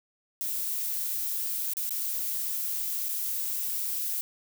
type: noise with dropouts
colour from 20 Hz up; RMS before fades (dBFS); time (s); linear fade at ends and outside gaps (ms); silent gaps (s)
violet; -31; 0.41-4.21; 0; 1.735-1.769 / 1.893-1.907 / 3.085-3.091
effects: none